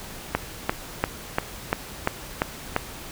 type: click train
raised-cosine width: 0.5 ms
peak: -5 dBFS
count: 8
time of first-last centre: 0.35-2.764 s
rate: 2.9 Hz
effects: pink hiss -39 dBFS RMS until 3.11 s